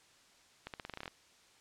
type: accelerating click train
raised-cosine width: 0.3 ms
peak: -26 dBFS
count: 11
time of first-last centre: 0.67-1.079 s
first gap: 68 ms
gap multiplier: 0.88
effects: white hiss -64 dBFS RMS until 1.6 s + low-pass 7000 Hz 12 dB/octave